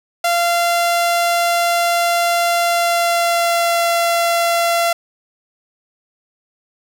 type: tone with pitch glide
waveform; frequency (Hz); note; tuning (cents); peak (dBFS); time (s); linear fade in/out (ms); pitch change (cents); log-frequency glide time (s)
sawtooth; 689 to 682.3; F5 to F5; -24 to -41; -10; 0.24-4.93; 5; -17; 2.62-3.84
effects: none